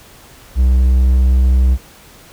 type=tone with pitch glide; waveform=triangle; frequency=63.5 to 63.94 Hz; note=B1 to C2; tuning=+49 to -39 cents; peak=-6 dBFS; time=0.55-1.78 s; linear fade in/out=50 ms; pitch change=+12 cents; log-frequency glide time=0.67-1.28 s; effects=pink hiss -42 dBFS RMS until 2.32 s